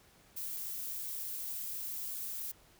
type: noise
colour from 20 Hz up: violet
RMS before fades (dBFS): -40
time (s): 0.36-2.52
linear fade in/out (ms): 10
effects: pink hiss -63 dBFS RMS until 2.79 s